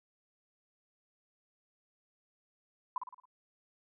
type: tone with echo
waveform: sine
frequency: 1004 Hz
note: B5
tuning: 28 cents sharp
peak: -30 dBFS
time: 2.96-2.98 s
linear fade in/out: 2 ms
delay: 55 ms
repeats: 5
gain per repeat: -6 dB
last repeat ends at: 3.255 s
effects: none